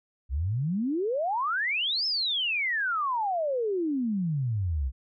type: exponential two-way sweep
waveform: sine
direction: up then down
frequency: 60.5 to 5340 to 60.5 Hz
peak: -25 dBFS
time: 0.29-4.92 s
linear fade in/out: 50 ms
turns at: 2.06 s
effects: none